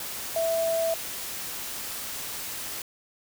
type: tone in noise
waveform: sine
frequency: 659.3 Hz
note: E5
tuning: in tune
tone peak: -23 dBFS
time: 0.36-0.94 s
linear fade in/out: 2 ms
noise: white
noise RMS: -35 dBFS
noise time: 0-2.82 s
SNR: +9 dB
effects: none